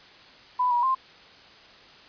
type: tone with pitch steps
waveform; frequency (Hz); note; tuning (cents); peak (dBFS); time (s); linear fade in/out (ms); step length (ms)
sine; 996 / 963 / 1050; B5 / B5 / C6; +14 / -44 / +6; -20; 0.59-0.95; 10; 120
effects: white hiss -50 dBFS RMS until 2.08 s + resampled to 11025 Hz